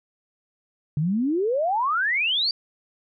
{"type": "exponential sweep", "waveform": "sine", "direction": "up", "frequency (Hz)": [141, 4756], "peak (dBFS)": -20, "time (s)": [0.97, 2.51], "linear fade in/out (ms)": 2, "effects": []}